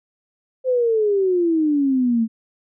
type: exponential sweep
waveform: sine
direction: down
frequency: 523.3 to 220 Hz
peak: -15 dBFS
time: 0.64-2.28 s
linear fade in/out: 50 ms
effects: none